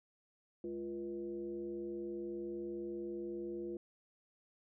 sine tone with frequency modulation, 347 Hz, F4, 11 cents flat, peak -39 dBFS, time 0.64-3.77 s, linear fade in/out 2 ms, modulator 139 Hz, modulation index 0.73, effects none

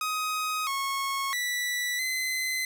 sawtooth tone with pitch steps, 1257 / 1095 / 1965 / 2043 Hz, D#6 / C#6 / B6 / C7, +17 / -22 / -9 / -42 cents, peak -24 dBFS, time 0.01-2.65 s, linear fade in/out 2 ms, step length 660 ms, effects none

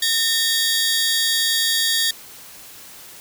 sawtooth tone cluster, 1823 / 3335 / 3745 / 4660 Hz, A#6 / G#7 / A#7 / D8, -39 / +7 / +7 / -14 cents, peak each -20 dBFS, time 0.02-2.11 s, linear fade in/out 5 ms, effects white hiss -41 dBFS RMS until 3.2 s

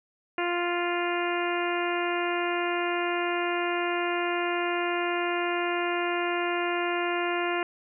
harmonic tone, 349.2 Hz, F4, in tune, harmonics 1 / 2 / 3 / 4 / 5 / 6 / 7 / 8, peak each -29 / -32 / -34 / -35 / -36 / -37 / -37 / -38 dBFS, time 0.38-7.63 s, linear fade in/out 2 ms, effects none

